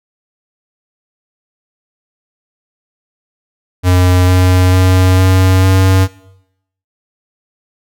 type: tone with pitch steps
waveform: square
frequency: 90.7 / 91.65 / 92.61 / 93.57 / 94.55 Hz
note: F#2 / F#2 / F#2 / F#2 / F#2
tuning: -34 / -16 / +2 / +20 / +38 cents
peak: -7 dBFS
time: 3.83-6.08 s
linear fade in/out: 50 ms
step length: 450 ms
effects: noise-tail reverb RT60 0.8 s tail -20 dB re dry